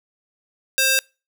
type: tone with high-pass filter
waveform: square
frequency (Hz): 530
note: C5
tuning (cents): +22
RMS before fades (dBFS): -18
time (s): 0.78-0.99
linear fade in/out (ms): 0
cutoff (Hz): 2000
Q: 0.62
effects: noise-tail reverb RT60 0.3 s tail -26 dB re dry